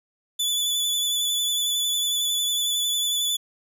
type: tone with vibrato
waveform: sawtooth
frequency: 3464 Hz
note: A7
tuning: 28 cents flat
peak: -19 dBFS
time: 0.39-3.37 s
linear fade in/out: 10 ms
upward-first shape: sine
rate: 11 Hz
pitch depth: 23 cents each way
effects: none